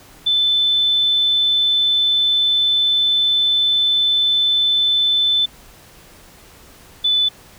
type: tone pair in turn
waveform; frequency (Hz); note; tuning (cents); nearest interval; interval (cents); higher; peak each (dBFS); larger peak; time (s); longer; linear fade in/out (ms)
sine; 3520 / 3494; A7 / A7; 0 / -13; unison; 13; first; -13; neither; 0.26-5.46 / 7.04-7.29; first; 10
effects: pink hiss -45 dBFS RMS until 7.58 s